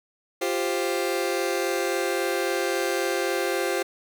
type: chord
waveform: sawtooth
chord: F suspended second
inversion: none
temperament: just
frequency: 349.2 / 392.9 / 523.8 Hz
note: F4 / G4 / C5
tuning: 0 / +4 / +2 cents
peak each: -24 dBFS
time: 0.41-3.83 s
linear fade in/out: 10 ms
effects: none